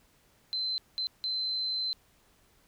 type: tone bursts at uneven times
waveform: sine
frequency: 4076 Hz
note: C8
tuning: 46 cents flat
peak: -29 dBFS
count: 3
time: 0.53-0.78 / 0.98-1.07 / 1.24-1.93 s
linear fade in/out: 0 ms
effects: pink hiss -65 dBFS RMS until 2.67 s